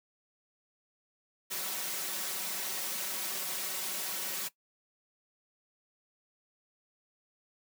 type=noise with comb filter; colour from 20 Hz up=white; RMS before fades=-36 dBFS; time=1.5-4.49 s; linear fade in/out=20 ms; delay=5.3 ms; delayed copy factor=+1; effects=noise-tail reverb RT60 0.1 s tail -18 dB re dry + high-pass 200 Hz 12 dB/octave